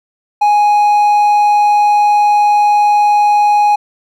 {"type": "tone", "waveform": "triangle", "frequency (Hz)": 830.6, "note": "G#5", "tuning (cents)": 0, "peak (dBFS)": -5, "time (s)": [0.41, 3.76], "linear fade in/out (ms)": 10, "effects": []}